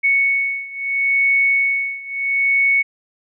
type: beating tone pair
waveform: sine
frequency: 2217 / 2217.75 Hz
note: C#7 / C#7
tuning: 0 / 0 cents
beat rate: 0.75 Hz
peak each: -17 / -19 dBFS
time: 0.03-2.83 s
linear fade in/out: 20 ms
effects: none